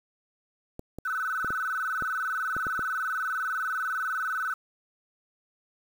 clicks, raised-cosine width 2 ms, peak -24 dBFS, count 8, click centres 0.794 / 0.986 / 1.446 / 1.505 / 2.023 / 2.566 / 2.668 / 2.793 s
sine tone with vibrato, 1396.9 Hz, F6, in tune, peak -27 dBFS, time 1.05-4.54 s, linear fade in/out 5 ms, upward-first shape square, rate 20 Hz, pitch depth 130 cents each way
effects 8-bit

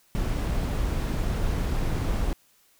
brown noise, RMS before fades -26 dBFS, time 0.15-2.33 s, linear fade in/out 0 ms, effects white hiss -62 dBFS RMS until 2.79 s

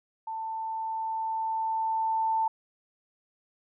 sine tone with level ramp, 890 Hz, A5, 20 cents sharp, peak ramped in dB -32 to -23 dBFS, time 0.27-2.48 s, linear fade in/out 5 ms, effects none

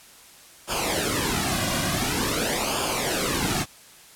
pink noise with flanger, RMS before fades -25 dBFS, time 0.67-3.66 s, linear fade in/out 50 ms, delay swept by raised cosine 0.5 to 2.3 ms, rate 0.47 Hz, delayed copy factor -0.75, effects white hiss -49 dBFS RMS until 4.15 s + low-pass 12000 Hz 12 dB/octave

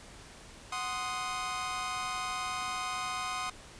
sawtooth chord, C diminished, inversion second, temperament equal, 740 / 1046.5 / 1244.5 Hz, Gb5 / C6 / Eb6, 0 / 0 / 0 cents, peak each -36 / -34 / -33 dBFS, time 0.72-3.5 s, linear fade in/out 5 ms, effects pink hiss -51 dBFS RMS until 3.79 s + resampled to 22050 Hz

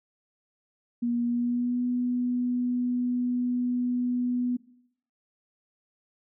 sine tone with pitch glide, 238.5 to 246.5 Hz, A#3 to B3, +40 to -3 cents, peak -24 dBFS, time 1.02-4.57 s, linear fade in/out 10 ms, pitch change +57 cents, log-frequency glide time 1.24-1.84 s, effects noise-tail reverb RT60 0.7 s tail -19 dB re dry

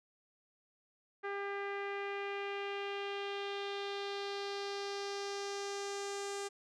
sawtooth tone with low-pass filter sweep, 400 Hz, G4, 35 cents sharp, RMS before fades -40 dBFS, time 1.23-6.49 s, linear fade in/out 20 ms, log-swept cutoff 1800 to 7800 Hz, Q 2.4, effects none

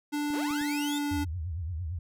square tone with pitch glide, 293.7 to 290.2 Hz, D4 to D4, 0 to -21 cents, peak -29 dBFS, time 0.12-1.25 s, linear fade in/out 20 ms, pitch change -21 cents, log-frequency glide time 0.4-1.03 s
clicks, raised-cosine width 3 ms, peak -34 dBFS, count 3, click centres 0.304 / 0.508 / 0.613 s
sawtooth linear sweep, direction up, 238.7 to 3729 Hz, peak -33 dBFS, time 0.33-0.99 s, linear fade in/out 10 ms
sine tone with vibrato, 84 Hz, E2, 33 cents sharp, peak -31 dBFS, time 1.11-1.99 s, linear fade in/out 5 ms, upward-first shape triangle, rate 8.8 Hz, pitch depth 230 cents each way
effects none

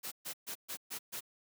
white noise bursts, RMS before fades -41 dBFS, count 6, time 0.03-1.208 s, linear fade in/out 20 ms, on 88 ms, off 130 ms, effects high-pass 150 Hz 12 dB/octave

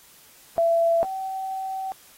sine tone pair in turn, 670 / 765.6 Hz, E5 / G5, +28 / -41 cents, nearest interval major second, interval 231 cents, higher second, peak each -17 / -27 dBFS, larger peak first, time 0.58-1.03 / 1.03-1.92 s, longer second, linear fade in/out 0 ms, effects white hiss -52 dBFS RMS until 2.17 s + AAC 48 kbps

